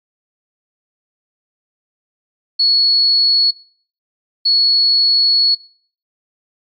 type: tone bursts at uneven times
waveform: sine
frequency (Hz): 4376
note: C#8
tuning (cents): -23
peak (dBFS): -10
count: 2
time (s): 2.59-3.51 / 4.45-5.55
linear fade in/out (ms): 10
effects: noise-tail reverb RT60 0.5 s tail -22 dB re dry + MP3 96 kbps